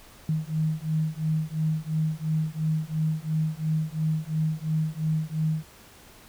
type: beating tone pair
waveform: sine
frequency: 155.56 / 158.46 Hz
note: D#3 / D#3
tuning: 0 / +32 cents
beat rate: 2.9 Hz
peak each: -27 dBFS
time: 0.29-5.63 s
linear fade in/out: 2 ms
effects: pink hiss -51 dBFS RMS until 6.28 s